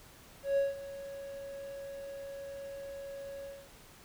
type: tone with ADSR envelope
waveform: triangle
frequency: 554.4 Hz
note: C#5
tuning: in tune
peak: -22 dBFS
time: 0.43-3.69 s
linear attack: 140 ms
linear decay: 170 ms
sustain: -17 dB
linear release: 240 ms
effects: tanh soft clip ceiling -18 dBFS + pink hiss -56 dBFS RMS until 4.04 s